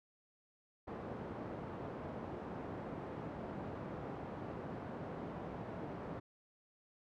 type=band-pass noise; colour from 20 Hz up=pink; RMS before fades=-45 dBFS; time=0.87-6.2 s; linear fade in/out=10 ms; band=120 to 900 Hz; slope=12 dB/octave; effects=none